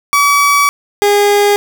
30% pulse tone pair in turn, 1142 / 409 Hz, D6 / G#4, -49 / -26 cents, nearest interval octave + tritone, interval 1777 cents, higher first, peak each -5 dBFS, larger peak neither, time 0.13-0.69 / 1.02-1.56 s, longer first, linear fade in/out 0 ms, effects none

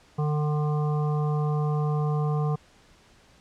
harmonic tone, 150 Hz, D3, 37 cents sharp, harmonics 1 / 3 / 5 / 7 / 8, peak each -23 / -33 / -36 / -38 / -42 dBFS, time 0.18-2.56 s, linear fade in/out 10 ms, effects pink hiss -57 dBFS RMS until 3.4 s + low-pass 7000 Hz 12 dB/octave

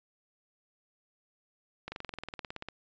slowing click train, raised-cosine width 0.3 ms, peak -23 dBFS, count 17, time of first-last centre 1.88-2.686 s, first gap 40 ms, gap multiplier 1.03, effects resampled to 16000 Hz

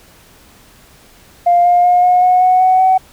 sine tone with pitch steps, 700 / 707.3 / 714.7 / 722.2 / 729.7 / 737.4 / 745.1 / 752.8 Hz, F5 / F5 / F5 / F#5 / F#5 / F#5 / F#5 / F#5, +4 / +22 / +40 / -42 / -24 / -6 / +12 / +30 cents, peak -6 dBFS, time 1.46-2.98 s, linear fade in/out 10 ms, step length 190 ms, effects tanh soft clip ceiling -2 dBFS + pink hiss -45 dBFS RMS until 3.12 s

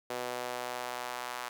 sawtooth tone with high-pass filter sweep, 123.47 Hz, B2, in tune, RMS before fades -38 dBFS, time 0.1-1.49 s, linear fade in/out 5 ms, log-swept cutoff 500 to 990 Hz, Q 1.5, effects none

